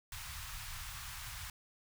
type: band-stop noise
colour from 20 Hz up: pink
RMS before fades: -45 dBFS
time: 0.12-1.5 s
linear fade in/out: 2 ms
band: 120 to 1000 Hz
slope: 24 dB/octave
effects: none